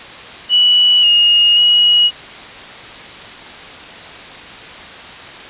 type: tone with pitch steps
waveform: sine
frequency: 2945 / 2859 / 2903 Hz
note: F#7 / F7 / F#7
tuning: -9 / +40 / -34 cents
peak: -7 dBFS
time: 0.49-2.11 s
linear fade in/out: 50 ms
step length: 540 ms
effects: white hiss -32 dBFS RMS until 5.49 s + resampled to 8000 Hz